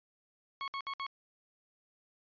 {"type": "tone bursts", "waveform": "sawtooth", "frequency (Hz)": 1100, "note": "C#6", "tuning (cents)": -14, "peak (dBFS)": -32, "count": 4, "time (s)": [0.61, 1.065], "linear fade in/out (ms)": 0, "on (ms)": 68, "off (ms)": 61, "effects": ["resampled to 11025 Hz"]}